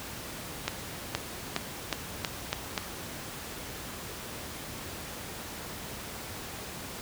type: accelerating click train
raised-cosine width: 0.2 ms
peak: -10 dBFS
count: 7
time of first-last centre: 0.68-2.778 s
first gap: 470 ms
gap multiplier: 0.88
effects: pink hiss -40 dBFS RMS until 7.01 s + high-pass 60 Hz 12 dB/octave